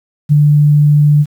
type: tone with ADSR envelope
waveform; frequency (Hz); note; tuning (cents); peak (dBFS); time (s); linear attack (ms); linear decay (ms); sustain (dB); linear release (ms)
sine; 147.7; D3; +10; -3; 0.29-1.26; 33; 6; -2; 50
effects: 7-bit